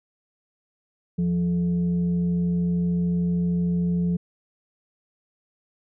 sine tone with frequency modulation, 174.61 Hz, F3, in tune, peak -20 dBFS, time 1.18-4.17 s, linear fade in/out 10 ms, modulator 256 Hz, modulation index 0.31, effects none

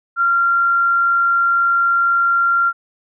sine tone, 1381 Hz, F6, 20 cents flat, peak -12 dBFS, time 0.16-2.73 s, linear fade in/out 50 ms, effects none

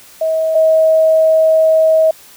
sine tone pair in turn, 640 / 637.7 Hz, D#5 / D#5, +49 / +42 cents, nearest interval unison, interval 7 cents, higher first, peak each -12 / -7 dBFS, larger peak second, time 0.21-0.55 / 0.55-2.11 s, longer second, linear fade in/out 5 ms, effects white hiss -41 dBFS RMS until 2.36 s

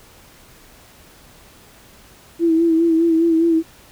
sine tone with vibrato, 329.9 Hz, E4, 1 cent sharp, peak -12 dBFS, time 2.39-3.63 s, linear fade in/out 50 ms, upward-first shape sine, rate 4.9 Hz, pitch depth 43 cents each way, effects pink hiss -47 dBFS RMS until 3.91 s

